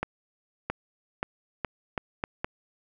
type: accelerating click train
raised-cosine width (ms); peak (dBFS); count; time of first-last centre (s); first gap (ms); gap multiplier
0.5; -13; 7; 0.03-2.445; 670; 0.79
effects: none